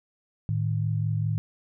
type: tone pair together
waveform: sine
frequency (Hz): 108.61 / 153.6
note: A2 / D#3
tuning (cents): -22 / -22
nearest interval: tritone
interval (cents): 600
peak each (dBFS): -25 / -28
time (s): 0.49-1.38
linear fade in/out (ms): 0
effects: none